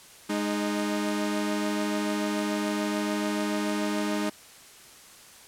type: tone pair together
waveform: sawtooth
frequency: 207.7 / 308.1 Hz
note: G#3 / D#4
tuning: 0 / -17 cents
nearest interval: perfect fifth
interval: 683 cents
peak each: -25 dBFS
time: 0.29-4.3 s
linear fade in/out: 10 ms
effects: white hiss -50 dBFS RMS until 5.47 s + low-pass 11000 Hz 12 dB/octave